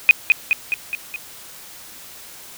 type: tone with echo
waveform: sine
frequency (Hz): 2488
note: D#7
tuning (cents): -1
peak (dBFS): -4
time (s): 0.09-0.11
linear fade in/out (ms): 0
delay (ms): 210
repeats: 5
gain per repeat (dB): -4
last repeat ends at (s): 1.16
effects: white hiss -40 dBFS RMS until 2.57 s